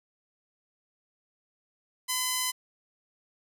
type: tone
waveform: 5% pulse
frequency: 1015 Hz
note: B5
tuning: 47 cents sharp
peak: -15 dBFS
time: 2.08-2.52 s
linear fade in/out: 20 ms
effects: none